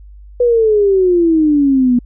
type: exponential sweep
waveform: sine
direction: down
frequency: 493.9 to 240 Hz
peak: -8 dBFS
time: 0.4-1.99 s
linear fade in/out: 5 ms
effects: added 50 Hz sine -34 dBFS peak until 2.05 s